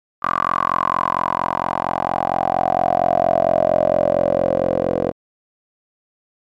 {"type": "tone with band-pass filter sweep", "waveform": "10% pulse", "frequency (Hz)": 44.35, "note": "F1", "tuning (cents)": 27, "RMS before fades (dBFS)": -18, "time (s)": [0.22, 5.12], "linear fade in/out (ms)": 20, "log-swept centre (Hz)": [1200, 480], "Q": 7.4, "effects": ["MP3 96 kbps"]}